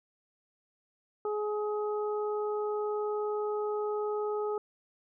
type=harmonic tone; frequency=420.5 Hz; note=G#4; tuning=22 cents sharp; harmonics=1 / 2 / 3; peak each=-30 / -39 / -40 dBFS; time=1.25-4.58 s; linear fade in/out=2 ms; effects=none